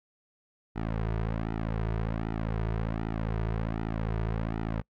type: tone with flanger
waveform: sawtooth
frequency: 55 Hz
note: A1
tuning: in tune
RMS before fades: -31 dBFS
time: 0.75-4.82 s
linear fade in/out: 20 ms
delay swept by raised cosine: 1.8 to 3.8 ms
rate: 1.3 Hz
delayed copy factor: -0.95
effects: noise-tail reverb RT60 0.1 s tail -26 dB re dry + low-pass 2000 Hz 12 dB/octave